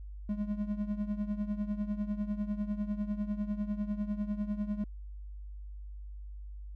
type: tone with tremolo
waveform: triangle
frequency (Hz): 207.7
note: G#3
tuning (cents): 0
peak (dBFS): -26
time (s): 0.29-4.84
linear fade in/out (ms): 2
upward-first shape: triangle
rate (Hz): 10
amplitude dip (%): 85
effects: added 50 Hz sine -41 dBFS peak until 6.75 s